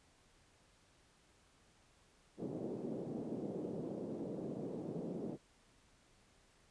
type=band-pass noise; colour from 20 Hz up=white; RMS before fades=-43 dBFS; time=2.37-5.38 s; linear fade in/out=50 ms; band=150 to 450 Hz; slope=24 dB/octave; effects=pink hiss -69 dBFS RMS until 6.7 s + resampled to 22050 Hz